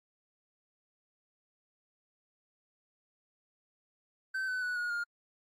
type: tone with pitch steps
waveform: triangle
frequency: 1541 / 1508.4 / 1476.5 / 1445.3 / 1414.7 Hz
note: G6 / F#6 / F#6 / F#6 / F6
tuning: -30 / +33 / -4 / -41 / +22 cents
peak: -30 dBFS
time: 4.34-5.04 s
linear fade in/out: 10 ms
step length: 140 ms
effects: AAC 48 kbps